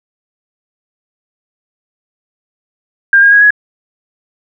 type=tone with pitch steps; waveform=sine; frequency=1600 / 1625.1 / 1650.7 / 1676.6 Hz; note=G6 / G#6 / G#6 / G#6; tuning=+35 / -38 / -11 / +16 cents; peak=-3 dBFS; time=3.13-3.506 s; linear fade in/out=2 ms; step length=94 ms; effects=none